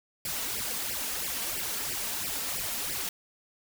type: noise with flanger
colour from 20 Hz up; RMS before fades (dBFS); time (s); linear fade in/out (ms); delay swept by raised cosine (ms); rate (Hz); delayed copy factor
white; -33; 0.25-3.09; 2; 0.38 to 4.48; 3; +0.85
effects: none